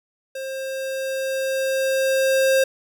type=tone with level ramp; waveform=square; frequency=532 Hz; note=C5; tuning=29 cents sharp; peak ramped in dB=-29 to -15 dBFS; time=0.35-2.64 s; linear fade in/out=5 ms; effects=none